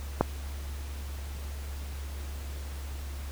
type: click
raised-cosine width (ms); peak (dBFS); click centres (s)
1; -7; 0.21
effects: added 70 Hz sine -35 dBFS peak until 3.31 s + pink hiss -47 dBFS RMS until 3.31 s